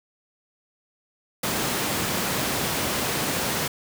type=high-pass noise; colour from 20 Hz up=pink; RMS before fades=-26 dBFS; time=1.43-3.68 s; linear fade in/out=5 ms; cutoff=120 Hz; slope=12 dB/octave; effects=none